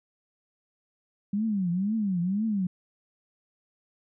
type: tone with vibrato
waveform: sine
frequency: 196 Hz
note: G3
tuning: in tune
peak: -24 dBFS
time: 1.33-2.67 s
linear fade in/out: 5 ms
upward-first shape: triangle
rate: 2 Hz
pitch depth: 260 cents each way
effects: none